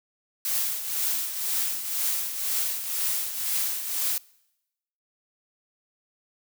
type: noise with tremolo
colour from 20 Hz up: blue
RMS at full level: -25 dBFS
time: 0.45-4.18 s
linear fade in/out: 2 ms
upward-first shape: triangle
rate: 2 Hz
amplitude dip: 65%
effects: noise-tail reverb RT60 0.9 s tail -24 dB re dry